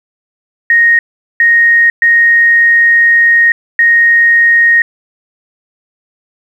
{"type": "tone bursts at uneven times", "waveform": "sine", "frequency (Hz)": 1864.7, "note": "A#6", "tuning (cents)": 0, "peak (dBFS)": -4, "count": 4, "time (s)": [[0.7, 0.99], [1.4, 1.9], [2.02, 3.52], [3.79, 4.82]], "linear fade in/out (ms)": 2, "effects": ["7-bit"]}